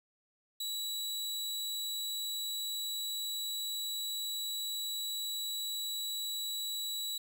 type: tone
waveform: sawtooth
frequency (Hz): 3914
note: B7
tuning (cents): -16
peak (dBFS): -32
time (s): 0.6-7.18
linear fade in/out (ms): 5
effects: none